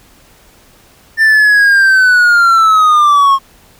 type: linear sweep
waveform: triangle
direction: down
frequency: 1793 to 1077 Hz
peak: -3 dBFS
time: 1.17-3.39 s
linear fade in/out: 50 ms
effects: pink hiss -45 dBFS RMS until 3.79 s